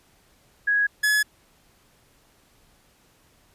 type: tone pair in turn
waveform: sine / 45% pulse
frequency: 1661.2 / 1700 Hz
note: G#6 / G#6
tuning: 0 / +40 cents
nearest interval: unison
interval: 40 cents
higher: second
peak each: -18 dBFS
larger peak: neither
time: 0.67-0.87 / 1.03-1.23 s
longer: neither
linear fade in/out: 10 ms
effects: pink hiss -60 dBFS RMS until 3.54 s + resampled to 32000 Hz